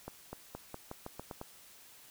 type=accelerating click train; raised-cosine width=1 ms; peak=-27 dBFS; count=9; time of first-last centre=0.08-1.414 s; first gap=250 ms; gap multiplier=0.88; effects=white hiss -57 dBFS RMS until 2.1 s